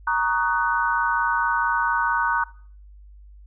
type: chord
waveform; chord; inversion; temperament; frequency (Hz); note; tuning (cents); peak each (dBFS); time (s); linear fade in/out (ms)
sine; D# minor seventh; second; just; 933.4 / 1120.1 / 1244.5 / 1493.4; A#5 / C#6 / D#6 / F#6; +2 / +18 / 0 / +16; -23 / -27 / -28 / -23; 0.07-2.44; 5
effects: noise-tail reverb RT60 0.5 s tail -21 dB re dry + added 50 Hz sine -43 dBFS peak until 3.46 s